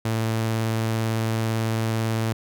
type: tone with vibrato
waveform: sawtooth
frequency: 112.5 Hz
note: A2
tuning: 39 cents sharp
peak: -18 dBFS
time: 0.05-2.33 s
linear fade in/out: 5 ms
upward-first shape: sine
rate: 18 Hz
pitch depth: 13 cents each way
effects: none